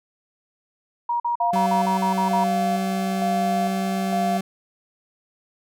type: tone bursts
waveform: sine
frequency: 950 Hz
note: A#5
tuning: 33 cents sharp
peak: -20 dBFS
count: 9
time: 1.09-2.44 s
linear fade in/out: 5 ms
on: 110 ms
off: 45 ms
type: tone with tremolo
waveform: sine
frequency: 698.5 Hz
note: F5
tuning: in tune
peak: -21 dBFS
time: 1.4-4.38 s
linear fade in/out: 10 ms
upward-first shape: square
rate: 1.1 Hz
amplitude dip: 55%
type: tone with pitch glide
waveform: 40% pulse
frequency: 190 to 191.65 Hz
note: F#3 to G3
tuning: +46 to -39 cents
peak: -22 dBFS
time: 1.53-4.41 s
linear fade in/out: 5 ms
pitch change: +15 cents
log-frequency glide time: 1.64-3.91 s
effects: none